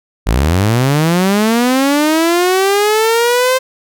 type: linear sweep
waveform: sawtooth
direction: up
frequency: 48.34 to 523.3 Hz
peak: -6 dBFS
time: 0.26-3.59 s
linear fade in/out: 20 ms
effects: none